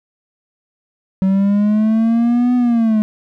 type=linear two-way sweep; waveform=triangle; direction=up then down; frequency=188.7 to 249 to 211.5 Hz; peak=-9 dBFS; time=1.22-3.02 s; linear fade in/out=0 ms; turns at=2.55 s; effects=none